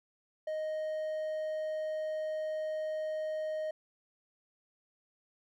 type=tone; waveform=triangle; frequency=622.3 Hz; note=D#5; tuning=in tune; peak=-31 dBFS; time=0.47-3.71 s; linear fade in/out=5 ms; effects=none